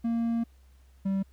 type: tone pair in turn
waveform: triangle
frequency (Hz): 231.5 / 194.05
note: A#3 / G3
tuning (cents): -12 / -17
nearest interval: minor third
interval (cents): 305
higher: first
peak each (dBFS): -23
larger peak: neither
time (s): 0.04-0.44 / 1.05-1.23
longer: first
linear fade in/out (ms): 10
effects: added 65 Hz sine -54 dBFS peak until 1.32 s + pink hiss -68 dBFS RMS until 1.32 s